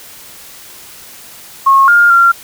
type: tone with pitch steps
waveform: sine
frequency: 1087 / 1411 / 1379 Hz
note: C#6 / F6 / F6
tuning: -34 / +17 / -22 cents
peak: -4 dBFS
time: 1.66-2.32 s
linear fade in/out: 10 ms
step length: 220 ms
effects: white hiss -35 dBFS RMS until 2.43 s